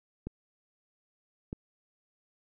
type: clicks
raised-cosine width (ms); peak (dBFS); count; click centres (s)
3; -23; 2; 0.27 / 1.529
effects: none